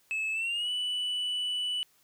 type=tone with pitch glide; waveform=sine; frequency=2600 to 2969 Hz; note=E7 to F#7; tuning=-24 to +5 cents; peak=-26 dBFS; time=0.11-1.83 s; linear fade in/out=0 ms; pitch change=+229 cents; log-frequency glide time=0.32-0.7 s; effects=tanh soft clip ceiling -28 dBFS + white hiss -66 dBFS RMS until 2.03 s